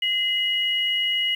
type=tone pair together; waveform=sine; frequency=2054 / 2902 Hz; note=C7 / F#7; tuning=-33 / -34 cents; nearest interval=tritone; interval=599 cents; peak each=-27 / -21 dBFS; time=0.02-1.35 s; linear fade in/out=5 ms; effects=8-bit